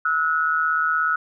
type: tone pair together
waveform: sine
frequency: 1303 / 1459.7 Hz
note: E6 / F#6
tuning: -20 / -24 cents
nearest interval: major second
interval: 196 cents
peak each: -21 / -21 dBFS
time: 0.05-1.16 s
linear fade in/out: 5 ms
effects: none